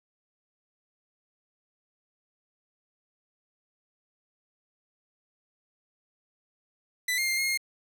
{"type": "tone with pitch steps", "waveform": "sawtooth", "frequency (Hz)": [1994, 2122, 2106, 2148, 2134], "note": ["B6", "C7", "C7", "C7", "C7"], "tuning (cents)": [16, 24, 11, 45, 34], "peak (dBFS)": -22, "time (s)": [7.08, 7.575], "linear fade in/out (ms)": 5, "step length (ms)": 99, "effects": []}